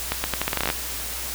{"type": "accelerating click train", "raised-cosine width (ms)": 0.3, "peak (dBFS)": -6, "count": 13, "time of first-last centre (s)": [0.12, 0.701], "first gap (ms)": 120, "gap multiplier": 0.81, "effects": ["added 60 Hz sine -38 dBFS peak until 1.34 s", "white hiss -31 dBFS RMS until 1.34 s"]}